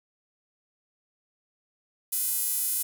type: tone with high-pass filter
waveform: sawtooth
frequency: 503 Hz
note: B4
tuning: 32 cents sharp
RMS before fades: -28 dBFS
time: 2.12-2.83 s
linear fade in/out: 10 ms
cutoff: 11000 Hz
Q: 1.4
effects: 8-bit